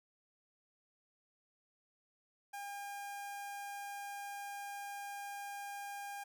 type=tone with notch filter; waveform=sawtooth; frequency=806 Hz; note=G5; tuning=48 cents sharp; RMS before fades=-45 dBFS; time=2.53-6.24 s; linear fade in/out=10 ms; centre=3800 Hz; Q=1.7; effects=none

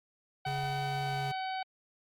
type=harmonic tone; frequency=757 Hz; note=F#5; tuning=39 cents sharp; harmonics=1 / 2 / 3 / 4 / 5 / 6; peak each=-34 / -44 / -45 / -48 / -50 / -49 dBFS; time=0.45-1.63 s; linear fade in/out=5 ms
type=tone with pitch glide; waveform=square; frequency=138.59 to 137.32 Hz; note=C#3 to C#3; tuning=0 to -16 cents; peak=-36 dBFS; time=0.46-1.32 s; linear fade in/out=10 ms; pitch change=-16 cents; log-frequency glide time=0.97-1.19 s
type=clicks; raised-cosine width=1 ms; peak=-39 dBFS; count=2; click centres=1.037 / 1.068 s
effects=Opus 48 kbps

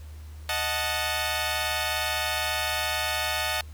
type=chord; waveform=10% pulse; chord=D# diminished; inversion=none; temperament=equal with one note detuned; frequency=622.3 / 736.6 / 880 Hz; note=D#5 / F#5 / A5; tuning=0 / -8 / 0 cents; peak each=-22 dBFS; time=0.49-3.61 s; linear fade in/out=2 ms; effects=added 76 Hz sine -39 dBFS peak until 3.73 s + pink hiss -55 dBFS RMS until 3.73 s

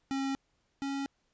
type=tone pair in turn; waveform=square; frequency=271.3 / 276 Hz; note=C#4 / C#4; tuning=-37 / -7 cents; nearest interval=unison; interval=30 cents; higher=second; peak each=-31 / -33 dBFS; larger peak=first; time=0.11-0.35 / 0.82-1.06 s; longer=neither; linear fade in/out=0 ms; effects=pink hiss -75 dBFS RMS until 1.33 s + resampled to 16000 Hz

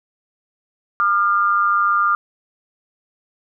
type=tone pair together; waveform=sine; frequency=1204.3 / 1396.9 Hz; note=D6 / F6; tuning=+43 / 0 cents; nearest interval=minor third; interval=257 cents; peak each=-15 / -19 dBFS; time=1-2.15 s; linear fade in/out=0 ms; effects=none

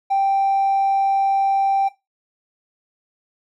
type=tone; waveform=triangle; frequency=784 Hz; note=G5; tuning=in tune; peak=-11 dBFS; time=0.1-1.89 s; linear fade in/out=20 ms; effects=noise-tail reverb RT60 0.2 s tail -17 dB re dry + tanh soft clip ceiling -13 dBFS

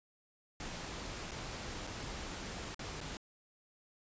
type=noise with dropouts; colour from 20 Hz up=pink; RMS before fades=-43 dBFS; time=0.6-3.17 s; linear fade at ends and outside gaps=1 ms; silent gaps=1.31-1.316 / 1.869-1.873 / 2.745-2.793 / 3.005-3.012 s; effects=resampled to 16000 Hz

